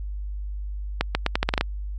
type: accelerating click train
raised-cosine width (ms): 0.3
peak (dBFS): -4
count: 9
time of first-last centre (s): 1.01-1.61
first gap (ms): 140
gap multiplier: 0.81
effects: added 50 Hz sine -28 dBFS peak until 1.98 s + MP3 48 kbps